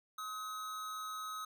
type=tone with amplitude modulation; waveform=square; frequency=1271 Hz; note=D#6; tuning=36 cents sharp; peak=-39 dBFS; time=0.18-1.45 s; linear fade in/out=5 ms; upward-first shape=sine; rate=222 Hz; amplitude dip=45%; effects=none